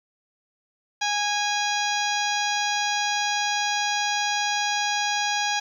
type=harmonic tone with a mistuned harmonic; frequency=825 Hz; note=G#5; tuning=12 cents flat; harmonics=1 / 2 / 3 / 4 / 5 / 6 / 7 / 8; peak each=-26 / -29 / -31 / -32 / -33 / -34 / -34 / -35 dBFS; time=1.01-5.6 s; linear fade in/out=10 ms; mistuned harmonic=5; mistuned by=-60 cents; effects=9-bit